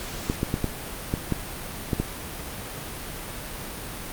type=clicks; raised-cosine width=3 ms; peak=-10 dBFS; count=8; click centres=0.299 / 0.431 / 0.541 / 0.643 / 1.139 / 1.323 / 1.932 / 2 s; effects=pink hiss -35 dBFS RMS until 4.12 s + Opus 48 kbps